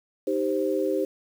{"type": "chord", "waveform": "sine", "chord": "C minor", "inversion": "first", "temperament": "equal", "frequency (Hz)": [311.1, 392, 523.3], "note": ["Eb4", "G4", "C5"], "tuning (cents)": [0, 0, 0], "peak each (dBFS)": [-28, -26, -27], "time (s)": [0.27, 1.05], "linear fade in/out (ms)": 5, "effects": ["8-bit"]}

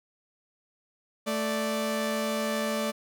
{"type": "tone pair together", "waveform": "sawtooth", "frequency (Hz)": [220, 587.3], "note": ["A3", "D5"], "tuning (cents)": [0, 0], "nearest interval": "octave + perfect fourth", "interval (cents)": 1700, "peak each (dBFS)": -26, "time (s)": [1.26, 2.92], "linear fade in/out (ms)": 20, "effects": []}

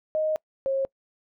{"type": "tone pair in turn", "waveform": "sine", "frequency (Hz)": [622.3, 539.5], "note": ["D#5", "C#5"], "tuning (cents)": [0, -47], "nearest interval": "major second", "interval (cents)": 247, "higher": "first", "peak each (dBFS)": -22, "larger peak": "neither", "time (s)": [[0.15, 0.36], [0.66, 0.85]], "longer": "first", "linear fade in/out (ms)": 0, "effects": ["noise-tail reverb RT60 0.1 s tail -26 dB re dry"]}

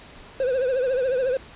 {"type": "tone with vibrato", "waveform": "triangle", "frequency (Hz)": 515, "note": "C5", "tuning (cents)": -28, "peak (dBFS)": -18, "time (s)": [0.4, 1.37], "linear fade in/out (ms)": 2, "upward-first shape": "triangle", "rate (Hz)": 14, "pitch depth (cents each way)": 110, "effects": ["pink hiss -45 dBFS RMS until 1.55 s", "resampled to 8000 Hz"]}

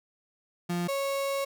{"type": "tone pair in turn", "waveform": "35% pulse", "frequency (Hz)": [174.61, 551.5], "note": ["F3", "C#5"], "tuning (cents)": [0, -9], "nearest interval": "octave + minor sixth", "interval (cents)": 1991, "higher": "second", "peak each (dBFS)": -26, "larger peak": "neither", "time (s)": [[0.69, 0.88], [0.88, 1.45]], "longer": "second", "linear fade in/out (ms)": 10, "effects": []}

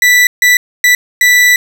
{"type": "tone bursts at uneven times", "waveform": "40% pulse", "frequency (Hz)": 1972, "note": "B6", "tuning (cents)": -3, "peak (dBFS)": -4, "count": 4, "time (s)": [[0.02, 0.27], [0.42, 0.57], [0.84, 0.95], [1.21, 1.56]], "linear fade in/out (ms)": 2, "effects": []}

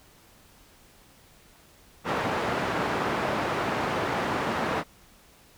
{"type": "band-pass noise", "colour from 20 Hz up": "white", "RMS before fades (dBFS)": -28, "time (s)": [2.04, 4.84], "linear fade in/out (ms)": 50, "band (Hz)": [100, 1200], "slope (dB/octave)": 12, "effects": ["pink hiss -56 dBFS RMS until 5.57 s"]}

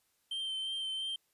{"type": "tone with vibrato", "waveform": "triangle", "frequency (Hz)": 3122, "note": "G7", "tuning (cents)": -8, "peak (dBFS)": -33, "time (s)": [0.31, 1.16], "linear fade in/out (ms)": 5, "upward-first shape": "sine", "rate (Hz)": 2.9, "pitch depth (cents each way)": 19, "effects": ["white hiss -75 dBFS RMS until 1.33 s", "resampled to 32000 Hz"]}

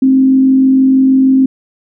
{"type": "tone with frequency modulation", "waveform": "sine", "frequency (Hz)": 264.3, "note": "C4", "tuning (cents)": 18, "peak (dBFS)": -5, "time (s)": [0.02, 1.46], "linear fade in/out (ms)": 5, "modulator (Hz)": 46.4, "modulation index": 0.24, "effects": []}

